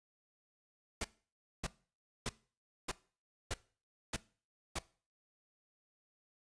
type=noise bursts; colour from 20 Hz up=pink; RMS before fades=-37 dBFS; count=7; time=1.01-4.788 s; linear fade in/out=5 ms; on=34 ms; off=590 ms; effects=noise-tail reverb RT60 0.4 s tail -20 dB re dry + resampled to 22050 Hz